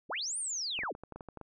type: linear two-way sweep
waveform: sine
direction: up then down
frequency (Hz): 87.1 to 9300 to 134.1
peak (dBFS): -33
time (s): 0.09-0.93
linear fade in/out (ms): 20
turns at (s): 0.38
type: clicks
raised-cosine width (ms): 1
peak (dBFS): -30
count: 10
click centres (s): 0.79 / 0.835 / 0.951 / 1.036 / 1.123 / 1.16 / 1.208 / 1.287 / 1.373 / 1.413
effects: none